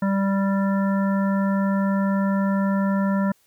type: harmonic tone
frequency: 196 Hz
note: G3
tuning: in tune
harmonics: 1 / 3 / 5 / 7 / 9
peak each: -19 / -29 / -31 / -34 / -36 dBFS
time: 0.02-3.32 s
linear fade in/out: 5 ms
effects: white hiss -62 dBFS RMS until 3.46 s